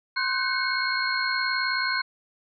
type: tone cluster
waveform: sine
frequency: 1048 / 1502 / 1561 / 2182 / 4236 Hz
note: C6 / F#6 / G6 / C#7 / C8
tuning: +2 / +26 / -8 / -28 / +21 cents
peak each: -30 / -28 / -32 / -30 / -30 dBFS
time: 0.16-2.02 s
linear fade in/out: 10 ms
effects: none